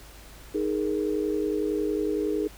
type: chord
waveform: sine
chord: D# suspended fourth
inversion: none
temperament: equal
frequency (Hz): 311.1 / 415.3 / 466.2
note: D#4 / G#4 / A#4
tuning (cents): 0 / 0 / 0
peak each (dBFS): -28 / -27 / -32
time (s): 0.54-2.48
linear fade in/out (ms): 10
effects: added 50 Hz sine -47 dBFS peak until 2.57 s + pink hiss -49 dBFS RMS until 2.57 s